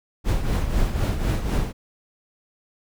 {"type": "noise with tremolo", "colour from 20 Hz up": "brown", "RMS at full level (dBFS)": -19, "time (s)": [0.24, 1.73], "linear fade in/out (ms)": 50, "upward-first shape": "triangle", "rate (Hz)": 4, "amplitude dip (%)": 65, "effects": []}